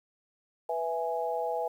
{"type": "chord", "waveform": "sine", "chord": "E major", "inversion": "second", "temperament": "equal", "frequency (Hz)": [493.9, 659.3, 830.6], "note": ["B4", "E5", "G#5"], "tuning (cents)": [0, 0, 0], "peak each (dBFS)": -33, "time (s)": [0.69, 1.68], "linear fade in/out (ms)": 5, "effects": ["10-bit"]}